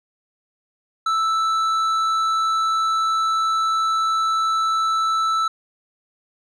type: tone with tanh clipping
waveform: sine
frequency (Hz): 1318.5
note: E6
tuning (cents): 0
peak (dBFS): -19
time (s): 1.06-5.48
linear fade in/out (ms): 5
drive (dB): 9
effects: none